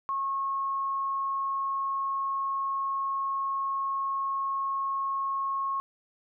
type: tone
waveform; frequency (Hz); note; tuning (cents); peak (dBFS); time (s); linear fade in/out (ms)
sine; 1090; C#6; -29; -27; 0.09-5.8; 0
effects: none